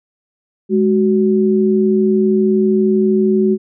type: tone pair together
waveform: sine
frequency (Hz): 209.1 / 373.9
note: G#3 / F#4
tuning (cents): +12 / +18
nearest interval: minor seventh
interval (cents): 1006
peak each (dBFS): -13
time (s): 0.69-3.58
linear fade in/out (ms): 50
effects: none